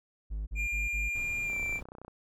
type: tone bursts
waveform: triangle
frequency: 51.91 Hz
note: G#1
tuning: in tune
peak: -30 dBFS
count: 4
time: 0.3-1.097 s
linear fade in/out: 20 ms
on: 170 ms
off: 39 ms
type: tone with pitch glide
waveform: triangle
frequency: 2400 to 2351 Hz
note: D7 to D7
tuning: +37 to +1 cents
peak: -29 dBFS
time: 0.55-1.81 s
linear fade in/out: 50 ms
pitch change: -36 cents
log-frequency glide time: 1.45-1.55 s
type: noise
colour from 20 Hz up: brown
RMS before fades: -43 dBFS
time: 1.15-1.83 s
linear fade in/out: 5 ms
type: click train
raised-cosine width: 1 ms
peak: -32 dBFS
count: 19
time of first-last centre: 1.5-2.081 s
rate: 31 Hz
effects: none